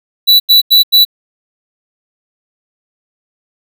square tone bursts, 3951 Hz, B7, in tune, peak -4 dBFS, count 4, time 0.27-1.051 s, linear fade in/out 20 ms, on 130 ms, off 87 ms, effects none

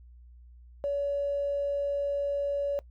triangle tone with tanh clipping, 567 Hz, C#5, 39 cents sharp, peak -26 dBFS, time 0.84-2.79 s, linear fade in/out 0 ms, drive 2 dB, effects noise-tail reverb RT60 0.1 s tail -21 dB re dry + added 60 Hz sine -49 dBFS peak until 2.9 s

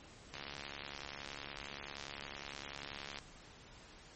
click train, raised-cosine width 0.2 ms, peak -26 dBFS, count 202, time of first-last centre 0.34-3.187 s, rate 70.6 Hz, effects pink hiss -57 dBFS RMS until 4.15 s + MP3 32 kbps

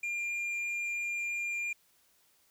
triangle tone with tanh clipping, 2399 Hz, D7, 36 cents sharp, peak -33 dBFS, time 0.03-1.73 s, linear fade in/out 5 ms, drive 9 dB, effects white hiss -68 dBFS RMS until 2.5 s

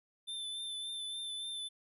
square tone with vibrato, 3544 Hz, A7, 12 cents sharp, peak -39 dBFS, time 0.27-1.69 s, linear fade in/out 20 ms, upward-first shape triangle, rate 3.5 Hz, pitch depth 28 cents each way, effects resampled to 32000 Hz

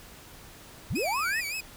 sine linear sweep, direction up, 49 to 1975.5 Hz, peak -27 dBFS, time 0.9-1.41 s, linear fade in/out 10 ms
sawtooth tone with vibrato, 2421 Hz, D#7, 48 cents flat, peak -28 dBFS, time 0.95-1.61 s, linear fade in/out 10 ms, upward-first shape sine, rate 5.3 Hz, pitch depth 120 cents each way
effects pink hiss -49 dBFS RMS until 1.76 s

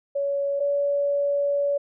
sine tone pair in turn, 562 / 568.9 Hz, C#5 / C#5, +24 / +45 cents, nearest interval unison, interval 21 cents, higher second, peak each -22 / -20 dBFS, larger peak second, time 0.15-0.6 / 0.6-1.78 s, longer second, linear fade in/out 10 ms, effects none

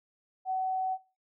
sine tone, 753 Hz, F#5, 30 cents sharp, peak -28 dBFS, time 0.45-0.98 s, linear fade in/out 50 ms, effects noise-tail reverb RT60 0.3 s tail -20 dB re dry

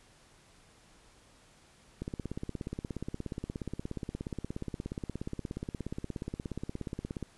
click train, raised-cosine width 3 ms, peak -23 dBFS, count 89, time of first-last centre 2.02-7.227 s, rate 16.9 Hz, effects pink hiss -61 dBFS RMS until 7.37 s + resampled to 24000 Hz

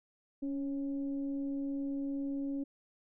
sine tone with frequency modulation, 278.8 Hz, C#4, 10 cents sharp, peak -33 dBFS, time 0.42-2.64 s, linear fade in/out 10 ms, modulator 270 Hz, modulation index 0.36, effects none

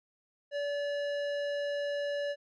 triangle tone with hard clipping, 575 Hz, D5, 37 cents flat, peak -33 dBFS, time 0.51-2.36 s, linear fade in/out 50 ms, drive 17 dB, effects resampled to 22050 Hz

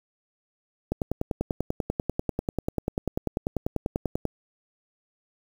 click train, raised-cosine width 2 ms, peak -12 dBFS, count 35, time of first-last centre 0.92-4.253 s, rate 10.2 Hz, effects 7-bit

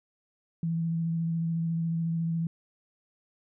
sine tone with vibrato, 165.4 Hz, E3, 6 cents sharp, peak -26 dBFS, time 0.63-2.47 s, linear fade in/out 2 ms, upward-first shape square, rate 14 Hz, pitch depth 13 cents each way, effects none

